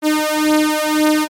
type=beating tone pair; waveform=sawtooth; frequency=304.9 / 306.8 Hz; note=D#4 / D#4; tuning=-35 / -24 cents; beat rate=1.9 Hz; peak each=-12 dBFS; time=0.02-1.28 s; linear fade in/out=50 ms; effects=MP3 64 kbps